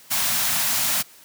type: band-stop noise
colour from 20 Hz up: white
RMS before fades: -22 dBFS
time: 0.1-1.03 s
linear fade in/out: 20 ms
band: 260 to 600 Hz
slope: 48 dB/octave
effects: white hiss -49 dBFS RMS until 1.24 s + high-pass 100 Hz 12 dB/octave